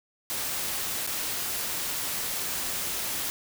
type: noise with dropouts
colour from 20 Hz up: white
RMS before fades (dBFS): -31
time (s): 0.3-3.3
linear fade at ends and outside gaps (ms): 0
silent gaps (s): 1.066-1.074
effects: none